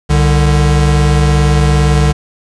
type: tone pair together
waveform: square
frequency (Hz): 65.97 / 148.1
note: C2 / D3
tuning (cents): +15 / +15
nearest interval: octave + major second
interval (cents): 1400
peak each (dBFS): -11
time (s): 0.09-2.13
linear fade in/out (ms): 20
effects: resampled to 22050 Hz + 7-bit